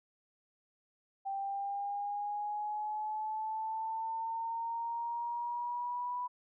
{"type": "linear sweep", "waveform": "sine", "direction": "up", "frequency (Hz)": [782, 987.8], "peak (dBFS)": -34, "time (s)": [1.25, 6.28], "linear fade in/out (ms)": 20, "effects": []}